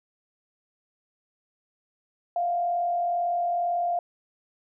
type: tone with frequency modulation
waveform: sine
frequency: 698.5 Hz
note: F5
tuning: in tune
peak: -23 dBFS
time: 2.36-3.99 s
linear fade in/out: 2 ms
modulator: 42.1 Hz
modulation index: 0.43
effects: none